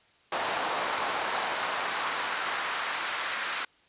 brown noise with high-pass filter sweep, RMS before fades -31 dBFS, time 0.32-3.65 s, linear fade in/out 5 ms, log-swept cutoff 780 to 1500 Hz, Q 1.3, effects white hiss -62 dBFS RMS until 3.88 s + resampled to 8000 Hz

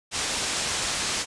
white low-pass noise, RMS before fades -28 dBFS, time 0.11-1.26 s, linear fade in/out 50 ms, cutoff 8200 Hz, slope 24 dB/octave, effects resampled to 24000 Hz

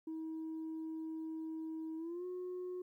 sine tone with pitch glide, 319.6 to 362.9 Hz, D#4 to F#4, +47 to -34 cents, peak -38 dBFS, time 0.07-2.82 s, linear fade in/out 5 ms, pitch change +219 cents, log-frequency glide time 1.97-2.25 s, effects tanh soft clip ceiling -38 dBFS + 13-bit

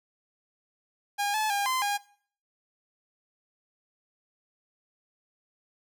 sawtooth tone with pitch steps, 813 / 863 / 807 / 1033 / 814 Hz, G#5 / A5 / G#5 / C6 / G#5, -37 / -34 / -50 / -22 / -35 cents, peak -22 dBFS, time 1.18-1.98 s, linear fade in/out 20 ms, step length 160 ms, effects noise-tail reverb RT60 0.5 s tail -20 dB re dry

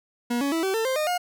40% pulse tone with pitch steps, 240 / 280.5 / 327.8 / 383.2 / 447.9 / 523.4 / 611.8 / 715 Hz, B3 / C#4 / E4 / G4 / A4 / C5 / D#5 / F5, -49 / +21 / -10 / -39 / +31 / 0 / -29 / +41 cents, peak -22 dBFS, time 0.3-1.18 s, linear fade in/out 10 ms, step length 110 ms, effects none

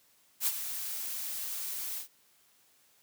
blue noise with ADSR envelope, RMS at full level -27 dBFS, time 0.4-2.08 s, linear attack 67 ms, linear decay 45 ms, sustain -10 dB, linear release 110 ms, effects white hiss -66 dBFS RMS until 3.02 s + high-pass 80 Hz 12 dB/octave

